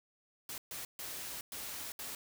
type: noise bursts at uneven times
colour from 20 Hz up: white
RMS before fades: -43 dBFS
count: 5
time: 0.49-0.58 / 0.71-0.85 / 0.99-1.41 / 1.52-1.92 / 1.99-2.15 s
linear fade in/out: 2 ms
effects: none